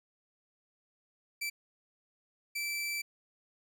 sawtooth tone bursts at uneven times, 2328 Hz, D7, 16 cents flat, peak -30 dBFS, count 2, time 1.41-1.5 / 2.55-3.02 s, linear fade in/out 10 ms, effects none

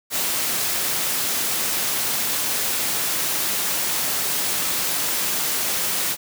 white high-pass noise, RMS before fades -23 dBFS, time 0.1-6.17 s, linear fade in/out 50 ms, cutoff 110 Hz, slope 12 dB/octave, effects none

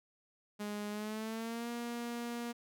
sawtooth tone with pitch glide, 207.7 to 237.2 Hz, G#3 to A#3, 0 to +30 cents, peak -34 dBFS, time 0.59-2.53 s, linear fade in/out 20 ms, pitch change +230 cents, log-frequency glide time 0.9-1.69 s, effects none

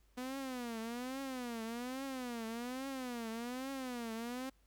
sawtooth tone with vibrato, 246.8 Hz, B3, 1 cent flat, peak -36 dBFS, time 0.17-4.5 s, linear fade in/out 10 ms, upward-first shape triangle, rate 1.2 Hz, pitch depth 190 cents each way, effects added 50 Hz sine -67 dBFS peak until 4.66 s + pink hiss -75 dBFS RMS until 4.66 s

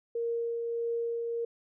sine tone with tremolo, 466.2 Hz, A#4, in tune, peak -28 dBFS, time 0.15-1.45 s, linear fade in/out 5 ms, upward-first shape triangle, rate 1.6 Hz, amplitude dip 30%, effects none

